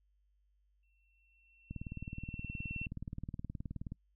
sine tone with exponential growth, 2707 Hz, E7, 45 cents sharp, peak -39 dBFS, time 0.83-2.86 s, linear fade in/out 2 ms, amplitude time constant 440 ms
click train, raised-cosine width 5 ms, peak -29 dBFS, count 43, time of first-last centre 1.71-3.921 s, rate 19 Hz
effects noise-tail reverb RT60 0.1 s tail -26 dB re dry + added 50 Hz sine -70 dBFS peak until 4.15 s

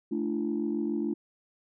sine chord, D minor, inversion second, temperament equal with one note detuned, 220 / 293.7 / 340.7 Hz, A3 / D4 / F4, 0 / 0 / -43 cents, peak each -31 dBFS, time 0.11-1.14 s, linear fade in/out 10 ms, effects tanh soft clip ceiling -20 dBFS

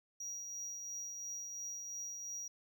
triangle tone with tremolo, 5750 Hz, F8, 50 cents sharp, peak -39 dBFS, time 0.2-2.48 s, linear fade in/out 5 ms, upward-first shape triangle, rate 2.9 Hz, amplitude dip 35%, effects none

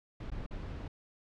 brown noise with dropouts, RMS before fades -40 dBFS, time 0.2-0.88 s, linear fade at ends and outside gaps 5 ms, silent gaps 0.303-0.316 / 0.464-0.508 s, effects low-pass 4000 Hz 12 dB/octave

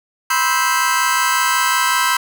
sawtooth chord, C major seventh, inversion third, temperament just, 981.1 / 1046.5 / 1308.1 / 1569.8 Hz, B5 / C6 / E6 / G6, -12 / 0 / -14 / +2 cents, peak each -16 dBFS, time 0.3-2.17 s, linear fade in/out 5 ms, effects none

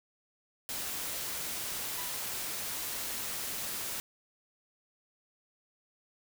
white noise, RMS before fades -37 dBFS, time 0.69-4 s, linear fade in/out 0 ms
sawtooth tone with exponential decay, 987.8 Hz, B5, in tune, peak -36 dBFS, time 1.98-2.34 s, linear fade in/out 0 ms, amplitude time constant 77 ms
effects none

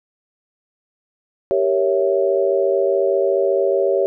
sine chord, G diminished seventh, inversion none, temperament equal, 392 / 466.2 / 554.4 / 659.3 Hz, G4 / Bb4 / Db5 / Fb5, 0 / 0 / 0 / 0 cents, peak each -18 / -24 / -18 / -24 dBFS, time 1.51-4.06 s, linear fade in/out 0 ms, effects none

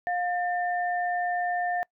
sine tone pair together, 710 / 1794.3 Hz, F5 / A6, +28 / +33 cents, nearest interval octave + major third, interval 1605 cents, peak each -26 / -32 dBFS, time 0.07-1.83 s, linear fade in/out 0 ms, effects noise-tail reverb RT60 0.1 s tail -25 dB re dry

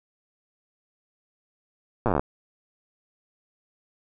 slowing click train, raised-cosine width 1 ms, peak -9 dBFS, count 13, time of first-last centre 2.06-2.195 s, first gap 8 ms, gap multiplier 1.06, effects none

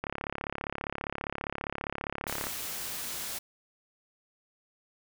click train, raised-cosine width 0.5 ms, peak -18 dBFS, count 86, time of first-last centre 0.04-2.469 s, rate 35 Hz
white noise, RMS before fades -37 dBFS, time 2.27-3.39 s, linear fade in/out 10 ms
effects none

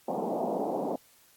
white band-pass noise, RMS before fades -31 dBFS, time 0.08-0.96 s, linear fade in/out 5 ms, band 180 to 830 Hz, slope 48 dB/octave, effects white hiss -61 dBFS RMS until 1.36 s + AAC 64 kbps

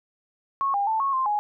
sine tone with pitch steps, 1097 / 805 / 883 / 1098 / 1048 / 833 Hz, C#6 / G5 / A5 / C#6 / C6 / G#5, -18 / +46 / +6 / -17 / +2 / +5 cents, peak -21 dBFS, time 0.61-1.39 s, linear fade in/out 0 ms, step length 130 ms, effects none

